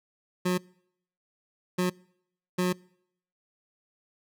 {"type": "tone bursts at uneven times", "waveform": "25% pulse", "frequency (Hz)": 181, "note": "F#3", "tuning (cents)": -38, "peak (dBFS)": -20, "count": 3, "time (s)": [[0.45, 0.58], [1.78, 1.9], [2.58, 2.73]], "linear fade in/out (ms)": 10, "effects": ["noise-tail reverb RT60 0.7 s tail -25 dB re dry"]}